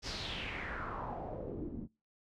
pink noise with low-pass filter sweep, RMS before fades -41 dBFS, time 0.02-1.88 s, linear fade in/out 50 ms, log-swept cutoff 5600 to 230 Hz, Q 4.1, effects noise-tail reverb RT60 0.3 s tail -26 dB re dry

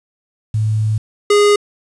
sine / square tone pair in turn, 108.3 / 412 Hz, A2 / G#4, -27 / -14 cents, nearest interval octave + major seventh, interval 2313 cents, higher second, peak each -13 / -9 dBFS, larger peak second, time 0.54-0.98 / 1.3-1.56 s, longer first, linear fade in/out 5 ms, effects resampled to 22050 Hz + 7-bit

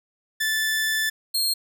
sawtooth tone pair in turn, 1754 / 4235 Hz, A6 / C8, -6 / +20 cents, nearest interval octave + minor third, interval 1526 cents, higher second, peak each -18 dBFS, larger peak neither, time 0.4-1.1 / 1.34-1.54 s, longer first, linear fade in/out 10 ms, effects none

